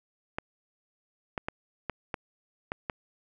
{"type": "clicks", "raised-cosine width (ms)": 0.5, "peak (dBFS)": -16, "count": 7, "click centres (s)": [0.385, 1.378, 1.485, 1.897, 2.142, 2.719, 2.898], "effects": []}